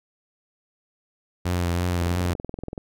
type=tone with vibrato; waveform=sawtooth; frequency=87.8 Hz; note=F2; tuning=10 cents sharp; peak=-18 dBFS; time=1.45-2.34 s; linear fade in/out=10 ms; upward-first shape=triangle; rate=3 Hz; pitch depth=40 cents each way
type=click train; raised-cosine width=2 ms; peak=-19 dBFS; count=17; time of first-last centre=2.02-2.778 s; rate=21.1 Hz
effects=none